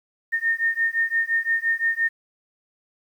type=beating tone pair; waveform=sine; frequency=1825 / 1830.8 Hz; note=A#6 / A#6; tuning=-37 / -32 cents; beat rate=5.8 Hz; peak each=-23 dBFS; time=0.32-2.09 s; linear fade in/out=20 ms; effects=9-bit